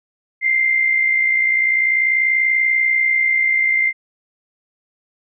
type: tone with amplitude modulation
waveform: sine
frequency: 2093 Hz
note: C7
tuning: in tune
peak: -11 dBFS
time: 0.41-3.93 s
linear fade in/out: 50 ms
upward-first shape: sine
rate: 60.4 Hz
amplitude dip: 50%
effects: none